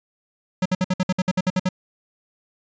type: tone bursts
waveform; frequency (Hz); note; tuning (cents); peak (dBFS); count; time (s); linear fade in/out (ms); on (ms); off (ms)
square; 184.4; F#3; -6; -18; 12; 0.62-1.69; 5; 36; 58
effects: resampled to 16000 Hz